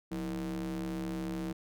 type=ring-modulated tone; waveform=square; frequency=71.7 Hz; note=D2; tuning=41 cents flat; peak=-32 dBFS; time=0.11-1.53 s; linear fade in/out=10 ms; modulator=252 Hz; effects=none